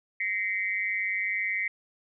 sine tone with amplitude modulation, 2069 Hz, C7, 20 cents flat, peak -22 dBFS, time 0.2-1.68 s, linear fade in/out 5 ms, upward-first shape sine, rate 198 Hz, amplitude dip 100%, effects none

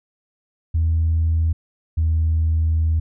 sine tone pair in turn, 81.3 / 80.27 Hz, E2 / E2, -23 / -45 cents, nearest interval unison, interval 22 cents, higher first, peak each -14 dBFS, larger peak neither, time 0.74-1.53 / 1.97-3 s, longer second, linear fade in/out 10 ms, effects tanh soft clip ceiling -12 dBFS

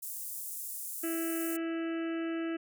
pink high-pass noise, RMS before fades -40 dBFS, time 0.02-1.57 s, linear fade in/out 10 ms, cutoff 8600 Hz, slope 24 dB/octave
harmonic tone, 329.6 Hz, E4, in tune, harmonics 1 / 2 / 4 / 5 / 6 / 7 / 8 / 9, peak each -32 / -44 / -47 / -47 / -51 / -55 / -51 / -54 dBFS, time 1.03-2.57 s, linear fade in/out 10 ms
effects none

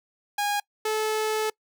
sawtooth tone pair in turn, 820 / 433.4 Hz, G#5 / A4, -22 / -26 cents, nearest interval major seventh, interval 1104 cents, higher first, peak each -20 dBFS, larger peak neither, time 0.38-0.6 / 0.85-1.5 s, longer second, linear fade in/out 5 ms, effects noise-tail reverb RT60 0.1 s tail -25 dB re dry

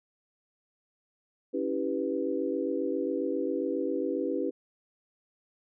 sine chord, C# half-diminished seventh, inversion none, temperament equal with one note detuned, 277.2 / 324.5 / 392 / 493.9 Hz, C#4 / E4 / G4 / B4, 0 / -27 / 0 / 0 cents, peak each -33 dBFS, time 1.53-4.51 s, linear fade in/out 20 ms, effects none

